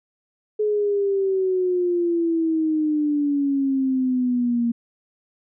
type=exponential sweep; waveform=sine; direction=down; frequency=426.5 to 233.1 Hz; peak=-18 dBFS; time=0.59-4.72 s; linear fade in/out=10 ms; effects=none